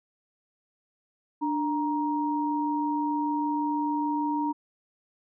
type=tone pair together; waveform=sine; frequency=295.8 / 939.1 Hz; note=D4 / A#5; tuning=+13 / +13 cents; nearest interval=octave + minor sixth; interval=2000 cents; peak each=-27 / -28 dBFS; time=1.41-4.53 s; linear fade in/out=20 ms; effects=none